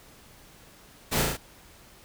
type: noise with echo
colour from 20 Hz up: pink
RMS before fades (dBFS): -27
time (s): 1.11-1.23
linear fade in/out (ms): 20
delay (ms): 36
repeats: 4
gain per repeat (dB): -2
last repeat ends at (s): 1.374
effects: pink hiss -53 dBFS RMS until 2.04 s

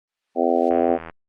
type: noise with exponential growth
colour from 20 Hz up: blue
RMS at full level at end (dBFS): -34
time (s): 0.09-0.69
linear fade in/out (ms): 1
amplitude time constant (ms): 130
type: harmonic tone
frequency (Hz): 84.9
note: F2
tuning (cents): -48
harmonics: 3 / 4 / 5 / 6 / 7 / 8 / 9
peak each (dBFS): -24 / -24 / -24 / -24 / -24 / -24 / -24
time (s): 0.35-0.99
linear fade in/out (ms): 50
type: click train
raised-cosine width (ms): 0.5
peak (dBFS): -19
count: 33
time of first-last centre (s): 0.71-1.098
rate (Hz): 82.5
effects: low-pass 3000 Hz 12 dB/octave + Opus 32 kbps

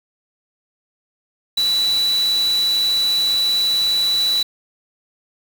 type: tone in noise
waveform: sine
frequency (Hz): 3951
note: B7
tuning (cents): 0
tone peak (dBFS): -15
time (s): 1.57-4.43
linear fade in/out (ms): 5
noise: white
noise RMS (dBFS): -30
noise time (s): 1.57-4.43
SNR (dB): +12
effects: none

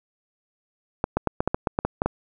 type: clicks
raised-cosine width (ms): 1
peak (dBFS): -7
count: 11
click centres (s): 1.041 / 1.17 / 1.273 / 1.405 / 1.476 / 1.545 / 1.672 / 1.789 / 1.85 / 2.019 / 2.06
effects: none

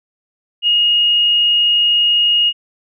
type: tone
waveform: sine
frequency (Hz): 2866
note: F7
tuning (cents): +44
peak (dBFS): -10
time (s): 0.62-2.53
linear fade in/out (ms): 50
effects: none

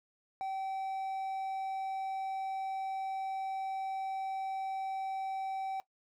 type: tone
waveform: triangle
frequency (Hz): 770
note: G5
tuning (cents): -31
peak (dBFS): -32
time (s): 0.41-5.8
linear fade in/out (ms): 0
effects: noise-tail reverb RT60 0.1 s tail -18 dB re dry

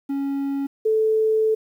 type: tone pair in turn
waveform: triangle / sine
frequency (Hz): 277.2 / 437.9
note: C#4 / A4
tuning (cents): 0 / -8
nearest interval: minor sixth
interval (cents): 792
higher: second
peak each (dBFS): -20 / -16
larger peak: second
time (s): 0.09-0.67 / 0.85-1.55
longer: second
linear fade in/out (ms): 10
effects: 9-bit

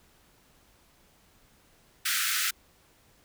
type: high-pass noise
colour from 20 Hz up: pink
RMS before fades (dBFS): -28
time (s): 2.05-2.51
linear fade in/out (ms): 10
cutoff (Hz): 1300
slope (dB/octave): 96
effects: pink hiss -62 dBFS RMS until 3.24 s

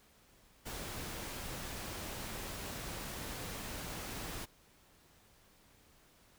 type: noise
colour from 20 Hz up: pink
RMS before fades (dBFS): -43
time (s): 0.65-4.46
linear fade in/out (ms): 20
effects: pink hiss -65 dBFS RMS until 6.38 s

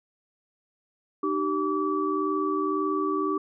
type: tone cluster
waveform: sine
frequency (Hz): 305 / 386.9 / 1151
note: D#4 / G4 / D6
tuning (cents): -34 / -23 / -35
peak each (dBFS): -28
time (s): 1.23-3.38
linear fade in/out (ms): 5
effects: none

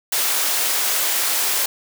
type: high-pass noise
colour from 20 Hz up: white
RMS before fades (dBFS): -20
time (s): 0.12-1.66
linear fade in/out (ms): 5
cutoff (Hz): 470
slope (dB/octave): 12
effects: none

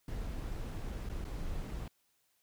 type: noise with dropouts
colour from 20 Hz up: brown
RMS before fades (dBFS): -39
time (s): 0.08-1.88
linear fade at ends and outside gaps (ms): 2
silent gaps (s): 1.09-1.097 / 1.243-1.25
effects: white hiss -75 dBFS RMS until 2.42 s

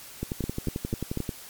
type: two click trains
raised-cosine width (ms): 3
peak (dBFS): -16 / -15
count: 13 / 4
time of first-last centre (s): 0.23-1.292 / 0.44-1.173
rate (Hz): 11.3 / 4.09
effects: white hiss -45 dBFS RMS until 1.49 s + MP3 96 kbps

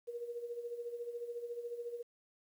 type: tone with tremolo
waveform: sine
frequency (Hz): 475.5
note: A#4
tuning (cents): +34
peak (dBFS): -37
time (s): 0.07-2.03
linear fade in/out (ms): 20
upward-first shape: sine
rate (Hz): 14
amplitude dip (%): 65
effects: 11-bit

